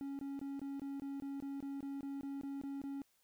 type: tone bursts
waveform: triangle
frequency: 277.2 Hz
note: C#4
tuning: in tune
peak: -38 dBFS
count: 15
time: 0.01-3.018 s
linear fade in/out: 0 ms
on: 180 ms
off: 22 ms
effects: white hiss -75 dBFS RMS until 3.23 s